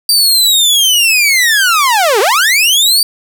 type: linear two-way sweep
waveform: sawtooth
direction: down then up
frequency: 4699 to 370 to 4699 Hz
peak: -4 dBFS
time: 0.09-3.03 s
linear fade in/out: 2 ms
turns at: 2.2 s
effects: none